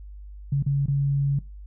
sine tone with dropouts, 140 Hz, C#3, 18 cents sharp, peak -19 dBFS, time 0.52-1.39 s, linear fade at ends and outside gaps 5 ms, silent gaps 0.626-0.663 / 0.86-0.882 s, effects noise-tail reverb RT60 0.2 s tail -19 dB re dry + added 50 Hz sine -38 dBFS peak until 1.66 s

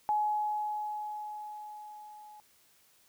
sine tone with level ramp, 844 Hz, G#5, 28 cents sharp, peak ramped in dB -25 to -49 dBFS, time 0.09-2.4 s, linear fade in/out 0 ms, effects white hiss -65 dBFS RMS until 3.08 s

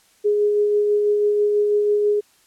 sine tone with tremolo, 415.3 Hz, G#4, in tune, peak -14 dBFS, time 0.24-2.21 s, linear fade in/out 20 ms, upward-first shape sine, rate 6.1 Hz, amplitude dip 25%, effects white hiss -57 dBFS RMS until 2.46 s + low-pass 11000 Hz 12 dB/octave

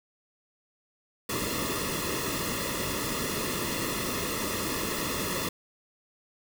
pink noise with comb filter, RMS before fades -31 dBFS, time 1.29-5.49 s, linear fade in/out 5 ms, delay 1.3 ms, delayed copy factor -0.8, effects none

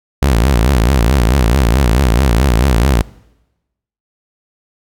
sawtooth tone with vibrato, 61.9 Hz, B1, 5 cents sharp, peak -5 dBFS, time 0.22-3.02 s, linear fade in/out 5 ms, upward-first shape triangle, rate 4.6 Hz, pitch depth 280 cents each way, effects noise-tail reverb RT60 1.0 s tail -23 dB re dry

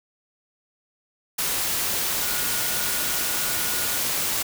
sine tone in noise, 1447 Hz, F#6, 39 cents flat, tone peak -36 dBFS, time 2.21-3.99 s, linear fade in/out 10 ms, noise white, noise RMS -25 dBFS, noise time 1.38-4.43 s, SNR -14 dB, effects none

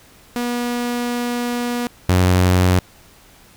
sawtooth tone pair in turn, 241.7 / 91.22 Hz, B3 / F#2, -37 / -24 cents, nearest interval octave + perfect fourth, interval 1687 cents, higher first, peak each -16 / -8 dBFS, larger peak second, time 0.36-1.87 / 2.09-2.79 s, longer first, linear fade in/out 0 ms, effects pink hiss -48 dBFS RMS until 3.56 s

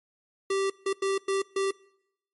square tone bursts at uneven times, 390 Hz, G4, 9 cents flat, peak -25 dBFS, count 5, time 0.5-0.7 / 0.86-0.93 / 1.02-1.18 / 1.28-1.42 / 1.56-1.71 s, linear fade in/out 5 ms, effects noise-tail reverb RT60 0.8 s tail -23 dB re dry + MP3 48 kbps

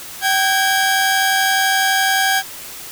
sawtooth tone pair together, 770 / 1631.6 Hz, G5 / G#6, -31 / -31 cents, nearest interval octave + minor second, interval 1300 cents, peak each -13 dBFS, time 0.21-2.43 s, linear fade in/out 50 ms, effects white hiss -33 dBFS RMS until 2.91 s

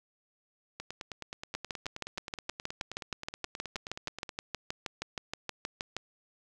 two click trains, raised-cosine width 0.2 ms, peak -17 / -22 dBFS, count 29 / 34, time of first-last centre 1.55-5.966 / 0.8-4.292 s, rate 6.34 / 9.45 Hz, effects none

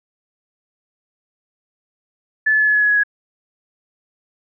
sine tone with pitch steps, 1736 / 1726 / 1716.1 / 1706.2 / 1696.3 / 1686.6 / 1676.9 / 1667.2 Hz, A6 / A6 / A6 / G#6 / G#6 / G#6 / G#6 / G#6, -24 / -34 / -44 / +46 / +36 / +26 / +16 / +6 cents, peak -12 dBFS, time 2.46-3.036 s, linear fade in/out 10 ms, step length 72 ms, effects none

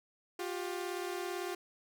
sawtooth tone pair together, 354.1 / 392 Hz, F4 / G4, +24 / 0 cents, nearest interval major second, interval 176 cents, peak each -34 / -37 dBFS, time 0.39-1.55 s, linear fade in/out 5 ms, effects none

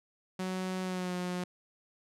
sawtooth tone with pitch glide, 185.9 to 179.78 Hz, F#3 to F#3, +8 to -50 cents, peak -29 dBFS, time 0.39-1.44 s, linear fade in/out 5 ms, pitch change -58 cents, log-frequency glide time 0.83-1.14 s, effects low-pass 10000 Hz 12 dB/octave

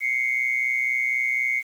sine tone pair together, 2093 / 2217 Hz, C7 / C#7, 0 / 0 cents, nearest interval minor second, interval 100 cents, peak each -23 / -23 dBFS, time 0-1.63 s, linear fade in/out 50 ms, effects tanh soft clip ceiling -14 dBFS + 8-bit

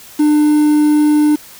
triangle tone with quantisation, 299.8 Hz, D4, 36 cents sharp, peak -6 dBFS, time 0.19-1.36 s, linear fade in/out 10 ms, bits 5, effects white hiss -38 dBFS RMS until 1.59 s

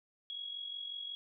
sine tone with amplitude modulation, 3322 Hz, G#7, in tune, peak -37 dBFS, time 0.3-1.15 s, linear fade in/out 0 ms, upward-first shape sine, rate 45.5 Hz, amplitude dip 60%, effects none

